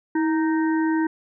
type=harmonic tone with a mistuned harmonic; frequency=309.9 Hz; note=D#4; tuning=7 cents flat; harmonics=1 / 3 / 5 / 6; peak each=-19 / -29 / -33 / -35 dBFS; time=0.15-1.07 s; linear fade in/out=5 ms; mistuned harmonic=1; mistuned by=+58 cents; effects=none